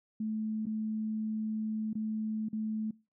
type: tone with dropouts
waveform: sine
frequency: 217.3 Hz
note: A3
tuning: 21 cents flat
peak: -31 dBFS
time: 0.2-2.91 s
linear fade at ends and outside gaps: 5 ms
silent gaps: 0.657-0.666 / 1.932-1.952 / 2.487-2.529 s
effects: noise-tail reverb RT60 0.3 s tail -23 dB re dry